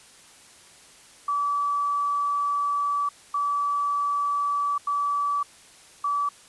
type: tone bursts at uneven times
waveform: sine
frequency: 1151 Hz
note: D6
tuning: 35 cents flat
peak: -22 dBFS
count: 4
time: 1.28-3.09 / 3.34-4.78 / 4.87-5.43 / 6.04-6.29 s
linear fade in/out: 5 ms
effects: white hiss -51 dBFS RMS until 6.48 s + resampled to 24000 Hz